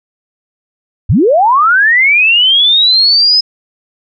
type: linear sweep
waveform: sine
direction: up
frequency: 63 to 5120 Hz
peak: -5 dBFS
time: 1.09-3.41 s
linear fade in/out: 10 ms
effects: none